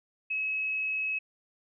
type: tone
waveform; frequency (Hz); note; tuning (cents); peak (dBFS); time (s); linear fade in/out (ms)
sine; 2569; E7; -45; -28; 0.3-1.19; 10
effects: none